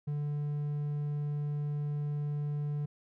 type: tone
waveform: triangle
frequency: 146.83 Hz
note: D3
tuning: in tune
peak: -29 dBFS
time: 0.07-2.86 s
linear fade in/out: 10 ms
effects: none